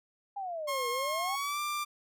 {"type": "exponential two-way sweep", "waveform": "sine", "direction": "down then up", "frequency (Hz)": [820, 468.1, 820], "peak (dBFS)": -34, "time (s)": [0.36, 1.36], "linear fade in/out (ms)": 10, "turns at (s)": 0.89}
{"type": "tone with pitch glide", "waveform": "sawtooth", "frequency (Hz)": [1074, 1184.8], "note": ["C6", "D6"], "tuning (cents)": [45, 15], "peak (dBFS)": -28, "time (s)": [0.67, 1.85], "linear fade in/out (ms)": 20, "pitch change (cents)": 170, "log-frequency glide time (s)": [1.24, 1.6]}
{"effects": []}